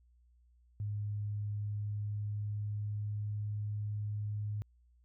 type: tone with pitch glide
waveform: sine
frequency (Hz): 103.83 to 104.67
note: G#2 to G#2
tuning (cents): 0 to +14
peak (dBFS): -34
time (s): 0.8-4.62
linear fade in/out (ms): 0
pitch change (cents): +14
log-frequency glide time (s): 1.56-3.5
effects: added 60 Hz sine -63 dBFS peak until 5.04 s